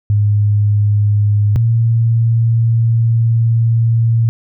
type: tone pair in turn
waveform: sine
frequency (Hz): 103.83 / 114.91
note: G#2 / A#2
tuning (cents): 0 / -24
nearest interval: major second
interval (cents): 176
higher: second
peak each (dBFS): -9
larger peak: neither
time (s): 0.1-1.56 / 1.56-4.29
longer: second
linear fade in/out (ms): 0
effects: none